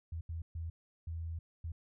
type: tone bursts at uneven times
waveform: sine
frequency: 82.41 Hz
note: E2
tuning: in tune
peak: -37 dBFS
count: 5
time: 0.12-0.21 / 0.29-0.42 / 0.55-0.7 / 1.07-1.39 / 1.64-1.72 s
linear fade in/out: 5 ms
effects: none